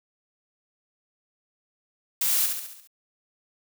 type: noise with echo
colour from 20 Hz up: blue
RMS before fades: -24 dBFS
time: 2.21-2.46 s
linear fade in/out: 5 ms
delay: 69 ms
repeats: 6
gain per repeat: -5 dB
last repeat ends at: 2.874 s
effects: none